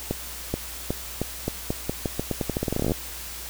accelerating click train, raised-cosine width 2 ms, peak -11 dBFS, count 25, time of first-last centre 0.11-2.919 s, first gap 430 ms, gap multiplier 0.85, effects added 60 Hz sine -42 dBFS peak until 3.49 s + white hiss -37 dBFS RMS until 3.49 s

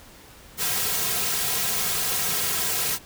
white noise with comb filter, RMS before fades -25 dBFS, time 0.57-2.99 s, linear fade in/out 50 ms, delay 3.4 ms, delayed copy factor -0.85, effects pink hiss -48 dBFS RMS until 3.05 s

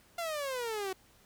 sawtooth exponential sweep, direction down, 698.5 to 370 Hz, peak -30 dBFS, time 0.18-0.93 s, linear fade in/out 5 ms, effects pink hiss -63 dBFS RMS until 1.25 s

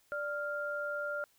sine tone pair together, 587.3 / 1396.8 Hz, D5 / F6, 0 / 0 cents, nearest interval octave + minor third, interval 1500 cents, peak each -37 / -36 dBFS, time 0.12-1.24 s, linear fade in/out 0 ms, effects white hiss -69 dBFS RMS until 1.38 s

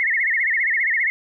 sine tone with vibrato, 1975.5 Hz, B6, in tune, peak -17 dBFS, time 0-1.1 s, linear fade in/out 0 ms, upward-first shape sine, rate 15 Hz, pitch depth 180 cents each way, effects none

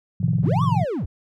sine chord, F dominant seventh, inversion first, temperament equal, 110 / 130.81 / 155.56 / 174.61 Hz, A2 / C3 / Eb3 / F3, 0 / 0 / 0 / 0 cents, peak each -23 dBFS, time 0.2-0.84 s, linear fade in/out 10 ms
click train, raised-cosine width 2 ms, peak -30 dBFS, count 13, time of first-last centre 0.23-0.849 s, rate 19.4 Hz
triangle linear two-way sweep, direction up then down, 48.89 to 1174.7 to 48.89 Hz, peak -21 dBFS, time 0.42-1.06 s, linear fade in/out 10 ms, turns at 0.63 s
effects none

